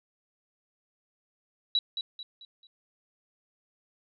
sine tone with echo, 3911 Hz, B7, 18 cents flat, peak -22 dBFS, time 1.75-1.79 s, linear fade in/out 2 ms, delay 220 ms, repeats 4, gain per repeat -8 dB, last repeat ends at 2.67 s, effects none

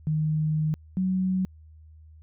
sine tone pair in turn, 154.6 / 186.63 Hz, D#3 / F#3, -11 / +15 cents, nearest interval minor third, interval 326 cents, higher second, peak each -22 dBFS, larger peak neither, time 0.07-0.74 / 0.97-1.45 s, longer first, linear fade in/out 0 ms, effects added 78 Hz sine -47 dBFS peak until 2.22 s

